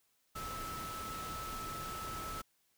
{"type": "tone in noise", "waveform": "sine", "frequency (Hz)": 1307, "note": "E6", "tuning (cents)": -15, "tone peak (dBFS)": -42, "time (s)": [0.35, 2.42], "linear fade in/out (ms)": 10, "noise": "pink", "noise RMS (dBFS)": -45, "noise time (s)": [0.35, 2.42], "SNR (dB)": 0, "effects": ["white hiss -75 dBFS RMS until 2.77 s"]}